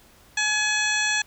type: harmonic tone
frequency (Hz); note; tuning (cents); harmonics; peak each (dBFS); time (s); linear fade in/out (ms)
847; G#5; +34; 1 / 2 / 3 / 4 / 5 / 7 / 8 / 9; -33 / -24 / -27 / -30 / -32 / -30 / -39 / -33; 0.37-1.22; 5
effects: pink hiss -54 dBFS RMS until 1.26 s